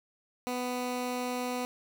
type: tone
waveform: 15% pulse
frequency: 248.6 Hz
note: B3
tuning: 12 cents sharp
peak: -25 dBFS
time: 0.47-1.65 s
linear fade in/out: 0 ms
effects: none